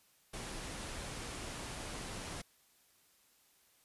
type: low-pass noise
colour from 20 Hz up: pink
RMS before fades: -44 dBFS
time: 0.33-2.42 s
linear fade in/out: 10 ms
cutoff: 11000 Hz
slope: 96 dB/octave
effects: white hiss -69 dBFS RMS until 3.84 s + resampled to 32000 Hz